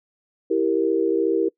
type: chord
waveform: sine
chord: E diminished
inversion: none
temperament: equal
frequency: 329.6 / 392 / 466.2 Hz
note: E4 / G4 / Bb4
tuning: 0 / 0 / 0 cents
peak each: -22 dBFS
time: 0.5-1.49 s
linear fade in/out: 10 ms
effects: noise-tail reverb RT60 0.1 s tail -23 dB re dry